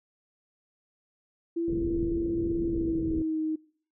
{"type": "tone with pitch glide", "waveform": "sine", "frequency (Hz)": [336, 313.5], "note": ["E4", "D#4"], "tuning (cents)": [33, 13], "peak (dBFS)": -26, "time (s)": [1.56, 3.56], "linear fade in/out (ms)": 10, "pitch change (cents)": -120, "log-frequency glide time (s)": [2.65, 3.4]}
{"type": "low-pass noise", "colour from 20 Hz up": "pink", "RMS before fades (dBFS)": -35, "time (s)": [1.68, 3.22], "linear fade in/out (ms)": 2, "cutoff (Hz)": 490, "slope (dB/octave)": 96}
{"effects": ["noise-tail reverb RT60 0.5 s tail -23 dB re dry"]}